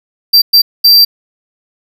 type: tone bursts at uneven times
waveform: square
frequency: 4699 Hz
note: D8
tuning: in tune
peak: -3 dBFS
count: 3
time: 0.33-0.42 / 0.53-0.62 / 0.84-1.05 s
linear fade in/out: 10 ms
effects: none